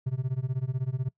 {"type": "tone with tremolo", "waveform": "triangle", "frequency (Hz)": 129.5, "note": "C3", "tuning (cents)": -17, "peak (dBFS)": -21, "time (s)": [0.06, 1.09], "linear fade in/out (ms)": 10, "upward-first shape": "sine", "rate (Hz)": 16, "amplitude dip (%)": 95, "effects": ["noise-tail reverb RT60 0.1 s tail -24 dB re dry", "tanh soft clip ceiling -17 dBFS"]}